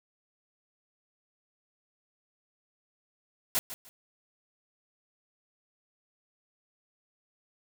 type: noise with echo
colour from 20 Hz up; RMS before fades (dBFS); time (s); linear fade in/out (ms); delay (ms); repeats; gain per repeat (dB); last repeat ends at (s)
white; -27; 3.55-3.59; 0; 150; 2; -13; 3.89
effects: none

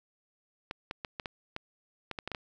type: clicks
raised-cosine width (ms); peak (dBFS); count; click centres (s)
0.3; -20; 11; 0.711 / 0.911 / 1.048 / 1.198 / 1.258 / 1.564 / 2.113 / 2.188 / 2.276 / 2.317 / 2.348
effects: none

